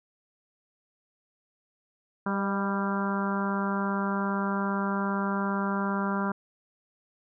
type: harmonic tone with a mistuned harmonic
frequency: 197.5 Hz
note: G3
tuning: 13 cents sharp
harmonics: 1 / 2 / 3 / 4 / 5 / 6 / 7 / 8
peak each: -28 / -36 / -38 / -39 / -34 / -37 / -35 / -41 dBFS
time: 2.26-6.32 s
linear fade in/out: 5 ms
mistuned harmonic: 3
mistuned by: +32 cents
effects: none